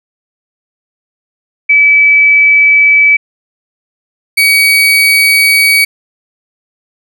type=tone pair in turn; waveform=sine / 35% pulse; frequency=2298 / 2260 Hz; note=D7 / C#7; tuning=-38 / +33 cents; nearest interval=unison; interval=29 cents; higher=first; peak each=-3 dBFS; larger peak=neither; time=1.69-3.17 / 4.37-5.85 s; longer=neither; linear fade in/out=10 ms; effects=none